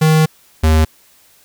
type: tone pair in turn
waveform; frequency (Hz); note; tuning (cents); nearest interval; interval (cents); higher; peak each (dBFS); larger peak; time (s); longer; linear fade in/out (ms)
square; 156.9 / 78.81; D#3 / D#2; +15 / +23; octave; 1192; first; -9; neither; 0.01-0.26 / 0.63-0.85; first; 10
effects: white hiss -50 dBFS RMS until 1.44 s